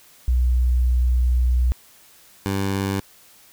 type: tone pair in turn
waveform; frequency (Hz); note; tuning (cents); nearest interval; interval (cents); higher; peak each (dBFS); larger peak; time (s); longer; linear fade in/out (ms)
sine / 15% pulse; 61.74 / 97.76; B1 / G2; 0 / -4; minor sixth; 796; second; -15; neither; 0.28-1.72 / 2.46-3; first; 0
effects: white hiss -51 dBFS RMS until 3.52 s